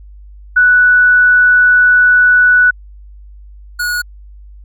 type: tone pair in turn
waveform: sine / square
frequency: 1480 / 1455.4 Hz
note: F#6 / F#6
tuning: 0 / -29 cents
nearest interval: unison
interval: 29 cents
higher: first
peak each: -5 / -15 dBFS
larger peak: first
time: 0.56-2.71 / 3.79-4.02 s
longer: first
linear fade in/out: 10 ms
effects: added 50 Hz sine -33 dBFS peak until 4.64 s